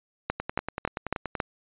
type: two click trains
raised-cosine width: 0.5 ms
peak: -15 / -10 dBFS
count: 11 / 5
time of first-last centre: 0.4-1.352 / 0.3-1.402 s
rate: 10.5 / 3.63 Hz
effects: resampled to 8000 Hz